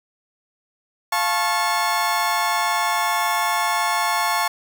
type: chord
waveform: 30% pulse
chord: F augmented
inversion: none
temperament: just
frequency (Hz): 698.5 / 873.1 / 1091.3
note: F5 / A5 / C#6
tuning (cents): 0 / -14 / -27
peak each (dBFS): -23 / -20 / -20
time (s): 1.12-4.48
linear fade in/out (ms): 5
effects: none